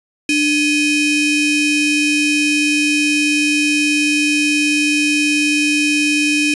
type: ring-modulated tone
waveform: 45% pulse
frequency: 1396.9 Hz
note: F6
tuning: in tune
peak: -10 dBFS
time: 0.29-6.54 s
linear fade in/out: 2 ms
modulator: 1100 Hz
effects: resampled to 24000 Hz